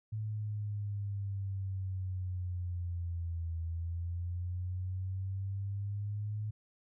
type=exponential two-way sweep; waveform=sine; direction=down then up; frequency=108.6 to 82.41 to 107 Hz; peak=-34 dBFS; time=0.12-6.51 s; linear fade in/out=10 ms; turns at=3.6 s; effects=none